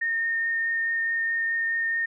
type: tone with vibrato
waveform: sine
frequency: 1831 Hz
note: A#6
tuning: 32 cents flat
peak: -23 dBFS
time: 0.01-2.06 s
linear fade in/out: 10 ms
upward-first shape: triangle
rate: 4.7 Hz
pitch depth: 9 cents each way
effects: none